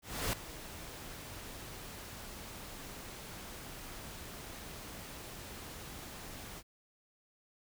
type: noise with ADSR envelope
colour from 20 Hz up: pink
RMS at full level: -33 dBFS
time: 0.02-6.63 s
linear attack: 310 ms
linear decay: 5 ms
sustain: -14 dB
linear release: 47 ms
effects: none